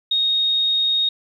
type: tone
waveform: sine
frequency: 3729 Hz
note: A#7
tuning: in tune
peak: -16 dBFS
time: 0.11-1.09 s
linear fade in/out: 5 ms
effects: 9-bit